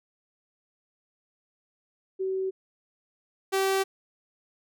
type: tone pair in turn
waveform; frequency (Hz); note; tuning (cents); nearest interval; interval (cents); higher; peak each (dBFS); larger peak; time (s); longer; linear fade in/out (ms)
sine / sawtooth; 380.1 / 386.3; F#4 / G4; +47 / -25; unison; 28; second; -26 / -19; second; 2.19-2.51 / 3.52-3.84; neither; 20
effects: none